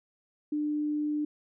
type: tone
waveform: sine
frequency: 298.7 Hz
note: D4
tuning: 29 cents sharp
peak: -27 dBFS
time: 0.52-1.25 s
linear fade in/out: 5 ms
effects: none